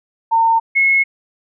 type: tone pair in turn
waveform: sine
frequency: 909 / 2177 Hz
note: A#5 / C#7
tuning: -44 / -32 cents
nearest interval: octave + minor third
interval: 1512 cents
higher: second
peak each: -10 dBFS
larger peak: neither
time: 0.31-0.6 / 0.75-1.04 s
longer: neither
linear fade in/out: 20 ms
effects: none